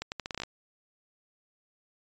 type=accelerating click train; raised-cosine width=0.2 ms; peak=-17 dBFS; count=10; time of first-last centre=0.02-0.435 s; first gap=99 ms; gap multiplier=0.79; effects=resampled to 16000 Hz